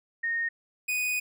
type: tone pair in turn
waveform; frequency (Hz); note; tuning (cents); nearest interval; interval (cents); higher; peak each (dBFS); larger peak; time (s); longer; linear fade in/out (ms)
sine / 45% pulse; 1849 / 2484; A#6 / D#7; -15 / -3; perfect fourth; 512; second; -26; neither; 0.23-0.49 / 0.88-1.2; second; 10
effects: none